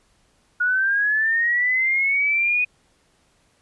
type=linear sweep; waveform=sine; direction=up; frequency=1443 to 2488 Hz; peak=-17 dBFS; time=0.6-2.65 s; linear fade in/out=10 ms; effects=pink hiss -62 dBFS RMS until 3.61 s + resampled to 24000 Hz